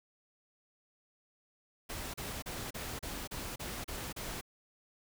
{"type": "noise bursts", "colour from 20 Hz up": "pink", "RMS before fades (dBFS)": -41, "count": 9, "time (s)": [1.89, 4.412], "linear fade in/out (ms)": 10, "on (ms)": 250, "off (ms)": 34, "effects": []}